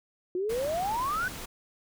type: exponential sweep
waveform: sine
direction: up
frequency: 351.1 to 1546 Hz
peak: -27 dBFS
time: 0.35-1.28 s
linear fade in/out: 2 ms
type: noise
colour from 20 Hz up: pink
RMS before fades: -40 dBFS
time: 0.49-1.46 s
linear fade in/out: 10 ms
effects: none